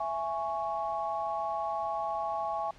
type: chord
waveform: sine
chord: C# minor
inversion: first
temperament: just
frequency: 665.2 / 831.5 / 1108.7 Hz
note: E5 / G#5 / C#6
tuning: +16 / +2 / 0 cents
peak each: -35 / -33 / -36 dBFS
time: 0-2.71 s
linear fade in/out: 5 ms
effects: pink hiss -56 dBFS RMS until 2.78 s + low-pass 5000 Hz 12 dB/octave